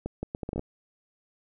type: accelerating click train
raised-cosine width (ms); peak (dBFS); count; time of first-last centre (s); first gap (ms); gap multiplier
2; -18; 9; 0.06-0.594; 170; 0.7
effects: none